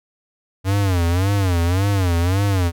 square tone with vibrato, 92.5 Hz, F#2, in tune, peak -16 dBFS, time 0.64-2.72 s, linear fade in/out 50 ms, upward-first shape sine, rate 1.8 Hz, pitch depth 160 cents each way, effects none

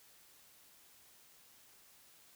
silence, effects white hiss -63 dBFS RMS until 2.35 s

